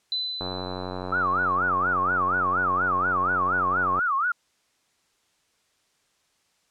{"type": "tone with exponential decay", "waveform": "sine", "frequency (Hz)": 4012, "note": "B7", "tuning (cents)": 26, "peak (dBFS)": -23, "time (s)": [0.12, 1.55], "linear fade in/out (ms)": 1, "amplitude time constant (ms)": 310}
{"type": "click train", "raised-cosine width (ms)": 1, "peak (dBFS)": -18, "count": 330, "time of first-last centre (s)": [0.41, 3.99], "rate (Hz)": 91.9}
{"type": "tone with vibrato", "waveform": "sine", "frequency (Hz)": 1260, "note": "D#6", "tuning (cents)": 21, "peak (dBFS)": -21, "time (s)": [1.12, 4.32], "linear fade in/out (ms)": 5, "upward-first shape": "sine", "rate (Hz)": 4.2, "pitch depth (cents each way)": 280}
{"effects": ["white hiss -68 dBFS RMS until 6.7 s", "low-pass 8000 Hz 12 dB/octave"]}